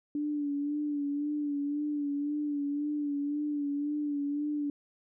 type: tone with vibrato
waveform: sine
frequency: 291 Hz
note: D4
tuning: 16 cents flat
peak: -29 dBFS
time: 0.15-4.7 s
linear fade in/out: 2 ms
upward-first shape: sine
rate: 1.9 Hz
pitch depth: 39 cents each way
effects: none